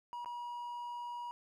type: tone with dropouts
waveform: triangle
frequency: 961 Hz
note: B5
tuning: 48 cents flat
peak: -38 dBFS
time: 0.13-1.31 s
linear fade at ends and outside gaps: 0 ms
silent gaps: 0.246-0.259 s
effects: none